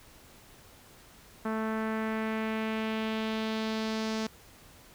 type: tone with low-pass filter sweep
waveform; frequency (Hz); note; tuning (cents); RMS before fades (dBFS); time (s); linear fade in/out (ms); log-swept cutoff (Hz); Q
sawtooth; 220; A3; 0; -32; 1.45-4.27; 5; 1400 to 5600; 1.8
effects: pink hiss -55 dBFS RMS until 4.94 s